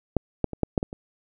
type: clicks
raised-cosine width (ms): 2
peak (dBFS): -7 / -8 / -20 / -8 / -7 / -14 / -23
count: 7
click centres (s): 0.167 / 0.443 / 0.533 / 0.633 / 0.778 / 0.829 / 0.929
effects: none